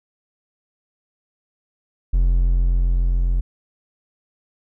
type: tone with level ramp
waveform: triangle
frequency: 43.65 Hz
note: F1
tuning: in tune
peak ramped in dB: -11 to -14 dBFS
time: 2.13-3.41 s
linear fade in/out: 10 ms
effects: none